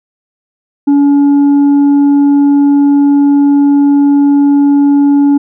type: tone with tanh clipping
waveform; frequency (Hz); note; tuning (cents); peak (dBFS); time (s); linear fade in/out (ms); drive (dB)
triangle; 284.2; C#4; +43; -5; 0.87-5.38; 10; 8
effects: none